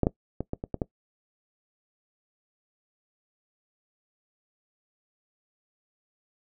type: clicks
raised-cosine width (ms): 2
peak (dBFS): -8 / -8 / -16 / -16 / -19 / -16 / -13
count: 7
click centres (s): 0.033 / 0.069 / 0.406 / 0.534 / 0.639 / 0.743 / 0.818
effects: noise-tail reverb RT60 0.1 s tail -20 dB re dry

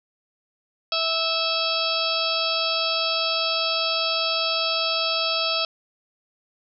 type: harmonic tone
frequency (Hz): 655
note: E5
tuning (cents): -11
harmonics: 1 / 2 / 4 / 5 / 6 / 7 / 8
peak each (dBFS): -29 / -29 / -29 / -29 / -29 / -29 / -29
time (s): 0.92-5.65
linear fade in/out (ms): 2
effects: none

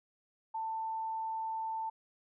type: tone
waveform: sine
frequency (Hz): 890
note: A5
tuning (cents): +20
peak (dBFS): -34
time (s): 0.54-1.9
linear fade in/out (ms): 10
effects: none

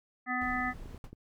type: harmonic tone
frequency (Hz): 250.6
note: B3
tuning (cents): +25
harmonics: 1 / 3 / 5 / 7 / 8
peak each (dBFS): -36 / -36 / -36 / -36 / -36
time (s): 0.26-0.74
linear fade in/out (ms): 50
type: noise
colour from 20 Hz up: brown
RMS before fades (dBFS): -45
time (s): 0.41-0.98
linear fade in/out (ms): 2
type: clicks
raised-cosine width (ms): 3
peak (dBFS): -33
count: 3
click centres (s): 0.858 / 0.946 / 1.13
type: noise with exponential decay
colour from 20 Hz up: brown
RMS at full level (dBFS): -37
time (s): 1.04-1.15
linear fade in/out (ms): 2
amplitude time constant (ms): 23
effects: none

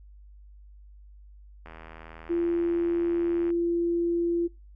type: click train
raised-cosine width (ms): 0.5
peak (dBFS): -29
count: 150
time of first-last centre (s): 1.66-3.504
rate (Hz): 80.8
type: tone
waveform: sine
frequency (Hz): 341.9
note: F4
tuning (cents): -37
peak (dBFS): -23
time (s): 2.29-4.48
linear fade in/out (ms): 20
effects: noise-tail reverb RT60 0.3 s tail -25 dB re dry + added 50 Hz sine -47 dBFS peak until 4.75 s

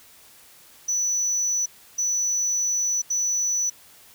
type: tone bursts at uneven times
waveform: sine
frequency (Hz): 5950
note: F#8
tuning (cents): +9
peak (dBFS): -19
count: 3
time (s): 0.88-1.66 / 1.98-3.02 / 3.1-3.7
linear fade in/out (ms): 10
effects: tanh soft clip ceiling -19 dBFS + white hiss -51 dBFS RMS until 4.14 s

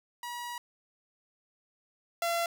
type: tone pair in turn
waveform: sawtooth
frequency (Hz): 963 / 680.9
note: B5 / F5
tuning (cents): -44 / -44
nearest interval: tritone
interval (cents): 600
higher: first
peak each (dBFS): -33 / -24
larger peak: second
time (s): 0.23-0.58 / 2.22-2.46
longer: first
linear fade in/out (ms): 2
effects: none

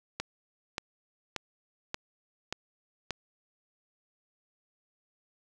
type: click train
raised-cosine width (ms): 0.2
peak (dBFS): -15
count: 6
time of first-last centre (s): 0.2-3.107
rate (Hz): 1.72
effects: none

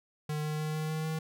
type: tone with pitch steps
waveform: square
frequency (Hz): 151.5 / 152.82 / 154.15 / 155.49 / 156.84 / 158.21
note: D#3 / D#3 / D#3 / D#3 / D#3 / D#3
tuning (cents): -46 / -31 / -16 / -1 / +14 / +29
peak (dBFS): -32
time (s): 0.29-1.19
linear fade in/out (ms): 5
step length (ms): 150
effects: none

